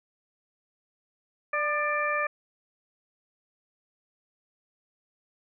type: harmonic tone with a mistuned harmonic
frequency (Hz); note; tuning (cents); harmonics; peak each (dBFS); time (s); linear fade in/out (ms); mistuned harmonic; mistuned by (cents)
590; D5; +8; 1 / 2 / 3 / 4; -31 / -29 / -30 / -32; 1.53-2.27; 5; 2; +31
effects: none

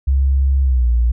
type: tone with pitch glide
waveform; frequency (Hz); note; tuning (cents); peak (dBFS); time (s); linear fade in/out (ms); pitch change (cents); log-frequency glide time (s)
sine; 67.6 to 59.19; C#2 to A#1; -43 to +27; -11; 0.07-1.12; 10; -230; 0.62-0.88
effects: none

